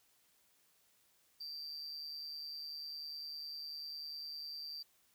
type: tone with amplitude modulation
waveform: triangle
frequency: 4699 Hz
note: D8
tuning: in tune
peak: -39 dBFS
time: 1.4-4.83 s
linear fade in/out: 10 ms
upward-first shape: sine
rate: 150 Hz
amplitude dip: 65%
effects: white hiss -72 dBFS RMS until 5.14 s